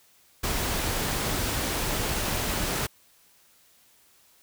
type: noise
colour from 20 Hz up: pink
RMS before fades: -28 dBFS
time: 0.43-2.87 s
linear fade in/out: 10 ms
effects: white hiss -60 dBFS RMS until 4.42 s